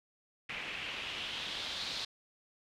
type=noise with low-pass filter sweep; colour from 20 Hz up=white; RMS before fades=-40 dBFS; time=0.49-2.05 s; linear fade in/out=5 ms; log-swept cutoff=2400 to 4200 Hz; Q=3.3; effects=none